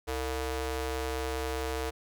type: ring-modulated tone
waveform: sawtooth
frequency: 259.5 Hz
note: C4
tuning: 14 cents flat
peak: -24 dBFS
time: 0.07-1.91 s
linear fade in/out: 20 ms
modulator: 192 Hz
effects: none